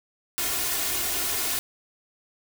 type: noise with comb filter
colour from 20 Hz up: white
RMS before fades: -27 dBFS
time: 0.38-1.59 s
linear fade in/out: 0 ms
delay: 2.8 ms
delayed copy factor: +0.6
effects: none

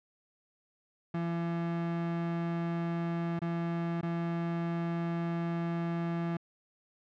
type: tone with dropouts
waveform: 35% pulse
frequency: 169 Hz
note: E3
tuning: 43 cents sharp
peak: -29 dBFS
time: 1.14-6.37 s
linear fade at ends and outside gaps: 5 ms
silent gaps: 3.392-3.417 / 4.012-4.029 s
effects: low-pass 2000 Hz 12 dB/octave

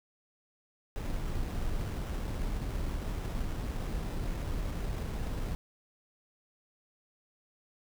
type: noise with sample-and-hold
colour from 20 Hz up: brown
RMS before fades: -34 dBFS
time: 0.96-5.55 s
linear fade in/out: 0 ms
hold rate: 4410 Hz
effects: none

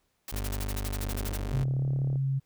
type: noise bursts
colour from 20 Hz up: white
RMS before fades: -38 dBFS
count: 14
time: 0.28-1.368 s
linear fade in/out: 2 ms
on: 35 ms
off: 46 ms
type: tone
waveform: 30% pulse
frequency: 49.6 Hz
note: G1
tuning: 21 cents sharp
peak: -28 dBFS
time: 0.32-1.64 s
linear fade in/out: 10 ms
type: click train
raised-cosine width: 2 ms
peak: -28 dBFS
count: 41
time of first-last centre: 1.04-2.157 s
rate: 35.8 Hz
type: tone with pitch glide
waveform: sine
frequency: 132.4 to 135.26 Hz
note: C3 to C#3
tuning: +21 to -42 cents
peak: -25 dBFS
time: 1.52-2.4 s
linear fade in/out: 20 ms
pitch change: +37 cents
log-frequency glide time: 1.77-1.84 s
effects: pink hiss -74 dBFS RMS until 2.45 s

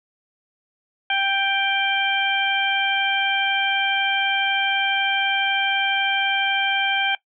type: harmonic tone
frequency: 786 Hz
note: G5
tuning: 4 cents sharp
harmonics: 1 / 2 / 3 / 4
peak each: -24 / -24 / -24 / -24 dBFS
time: 1.1-7.15 s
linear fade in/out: 2 ms
effects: noise-tail reverb RT60 0.1 s tail -20 dB re dry

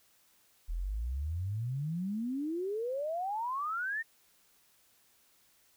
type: exponential sweep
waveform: sine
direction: up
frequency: 38.89 to 1864.7 Hz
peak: -32 dBFS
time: 0.68-4.03 s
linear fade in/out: 20 ms
effects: white hiss -67 dBFS RMS until 5.76 s

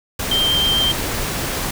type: tone in noise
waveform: sine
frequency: 3154 Hz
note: G7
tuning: 10 cents sharp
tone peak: -15 dBFS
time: 0.31-0.92 s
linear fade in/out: 5 ms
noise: pink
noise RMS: -23 dBFS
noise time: 0.19-1.71 s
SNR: +5 dB
effects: none

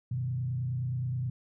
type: tone with frequency modulation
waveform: sine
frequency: 125.4 Hz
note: B2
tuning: 27 cents sharp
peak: -29 dBFS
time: 0.11-1.3 s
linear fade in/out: 5 ms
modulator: 29.5 Hz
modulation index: 0.63
effects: none

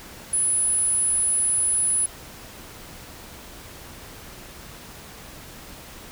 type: tone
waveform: sine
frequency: 10090 Hz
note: D#9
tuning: 23 cents sharp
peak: -17 dBFS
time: 0.33-2.06 s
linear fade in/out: 5 ms
effects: tanh soft clip ceiling -17 dBFS + pink hiss -42 dBFS RMS until 6.11 s

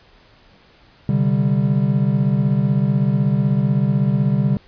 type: chord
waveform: triangle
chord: C suspended second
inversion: none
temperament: equal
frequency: 130.81 / 146.83 / 196 Hz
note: C3 / D3 / G3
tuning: 0 / 0 / 0 cents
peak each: -17 dBFS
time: 1.09-4.57 s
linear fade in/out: 2 ms
effects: pink hiss -51 dBFS RMS until 4.67 s + resampled to 11025 Hz

